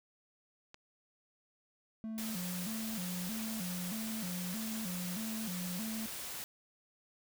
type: click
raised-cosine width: 0.2 ms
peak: -33 dBFS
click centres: 0.744 s
type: tone with vibrato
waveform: triangle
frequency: 199.3 Hz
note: G3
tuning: 29 cents sharp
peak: -36 dBFS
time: 2.04-6.06 s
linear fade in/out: 0 ms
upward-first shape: square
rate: 1.6 Hz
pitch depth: 180 cents each way
type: noise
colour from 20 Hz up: white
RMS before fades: -43 dBFS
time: 2.18-6.44 s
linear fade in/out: 0 ms
effects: none